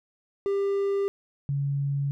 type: tone pair in turn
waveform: triangle / sine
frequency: 397.3 / 140.47 Hz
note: G4 / C#3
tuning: +23 / +23 cents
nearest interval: octave + tritone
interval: 1800 cents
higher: first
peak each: -21 / -24 dBFS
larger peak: first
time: 0.46-1.08 / 1.49-2.11 s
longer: neither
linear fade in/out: 0 ms
effects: none